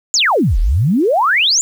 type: exponential two-way sweep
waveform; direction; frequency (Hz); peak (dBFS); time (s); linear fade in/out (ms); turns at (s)
sine; down then up; 7430 to 35.28 to 7430; -10; 0.14-1.61; 0; 0.59
effects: 7-bit